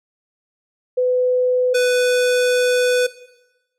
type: tone pair in turn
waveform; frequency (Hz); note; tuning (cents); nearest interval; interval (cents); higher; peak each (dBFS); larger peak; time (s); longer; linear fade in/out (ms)
sine / square; 502 / 496.8; B4 / B4; +28 / +10; unison; 18; first; -14; neither; 0.97-1.74 / 1.74-3.07; second; 10
effects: noise-tail reverb RT60 1.0 s tail -17 dB re dry + low-pass 11000 Hz 12 dB/octave